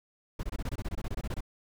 brown noise bursts, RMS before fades -33 dBFS, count 16, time 0.39-1.407 s, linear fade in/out 5 ms, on 42 ms, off 23 ms, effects none

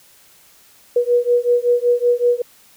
sine beating tone pair, 481.7 / 487 Hz, B4 / B4, -43 / -24 cents, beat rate 5.3 Hz, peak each -16 dBFS, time 0.96-2.42 s, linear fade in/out 5 ms, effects white hiss -50 dBFS RMS until 2.76 s

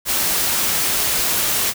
white noise, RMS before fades -19 dBFS, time 0.05-1.74 s, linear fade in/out 50 ms, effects none

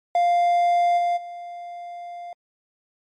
triangle tone with level steps, 698.5 Hz, F5, in tune, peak -14 / -17 / -31 dBFS, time 0.15-2.33 s, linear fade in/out 2 ms, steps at 0.97 / 1.16 s, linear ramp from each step 20 ms, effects MP3 48 kbps

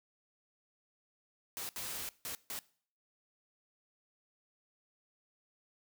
white noise bursts at uneven times, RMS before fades -41 dBFS, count 4, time 1.57-1.69 / 1.76-2.09 / 2.25-2.35 / 2.5-2.59 s, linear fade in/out 0 ms, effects noise-tail reverb RT60 0.5 s tail -21 dB re dry

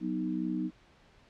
sine chord, B major, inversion second, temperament equal, 185 / 246.9 / 311.1 Hz, F#3 / B3 / D#4, 0 / 0 / 0 cents, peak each -35 / -35 / -33 dBFS, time 0-0.71 s, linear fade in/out 50 ms, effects pink hiss -61 dBFS RMS until 1.29 s + low-pass 4000 Hz 12 dB/octave

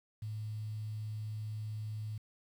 sine tone with quantisation, 107.7 Hz, A2, 37 cents flat, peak -37 dBFS, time 0.22-2.18 s, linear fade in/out 5 ms, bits 10, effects none

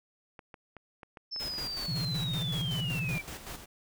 clicks, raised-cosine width 0.5 ms, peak -31 dBFS, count 9, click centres 0.392 / 0.542 / 0.767 / 1.032 / 1.172 / 1.362 / 1.424 / 1.538 / 1.588 s
sine linear sweep, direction down, 5320 to 2300 Hz, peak -34 dBFS, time 1.31-3.22 s, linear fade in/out 20 ms
pink noise with tremolo, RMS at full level -41 dBFS, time 1.39-3.66 s, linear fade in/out 20 ms, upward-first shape square, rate 5.3 Hz, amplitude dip 55%
sine tone with vibrato, 143.8 Hz, D3, 36 cents flat, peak -31 dBFS, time 1.88-3.18 s, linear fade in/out 5 ms, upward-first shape square, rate 15 Hz, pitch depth 260 cents each way
effects none

